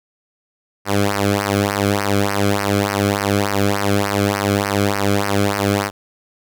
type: tone with flanger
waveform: sawtooth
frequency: 100.7 Hz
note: G2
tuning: 47 cents sharp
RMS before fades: -18 dBFS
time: 0.85-5.91 s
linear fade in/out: 50 ms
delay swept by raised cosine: 0.27 to 1.11 ms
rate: 3.4 Hz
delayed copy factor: -0.9
effects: none